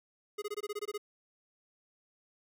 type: tone bursts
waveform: square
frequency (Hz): 416.1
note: G#4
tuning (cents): +3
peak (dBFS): -35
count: 10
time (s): 0.38-0.979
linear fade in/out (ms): 10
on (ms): 41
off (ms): 21
effects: none